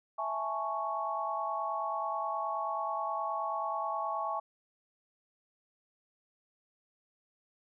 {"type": "chord", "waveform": "sine", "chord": "A major seventh", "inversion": "second", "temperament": "equal", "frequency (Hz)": [659.3, 830.6, 880, 1108.7], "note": ["E5", "G#5", "A5", "C#6"], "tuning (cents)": [0, 0, 0, 0], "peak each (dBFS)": [-38, -37, -40, -35], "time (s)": [0.18, 4.4], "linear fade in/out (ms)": 10, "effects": []}